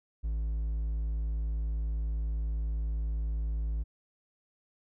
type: tone with hard clipping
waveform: triangle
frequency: 55 Hz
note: A1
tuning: in tune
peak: -30 dBFS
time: 0.23-3.84 s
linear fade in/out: 20 ms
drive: 6 dB
effects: none